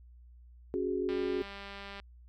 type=chord; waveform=sine; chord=C# suspended fourth; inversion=none; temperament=just; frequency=277.2 / 369.6 / 415.8 Hz; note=C#4 / F#4 / G#4; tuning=0 / -2 / +2 cents; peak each=-37 / -32 / -35 dBFS; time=0.74-1.42 s; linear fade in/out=0 ms
type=click train; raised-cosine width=0.3 ms; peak=-29 dBFS; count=182; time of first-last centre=1.09-2 s; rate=199 Hz
effects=added 60 Hz sine -52 dBFS peak until 2.28 s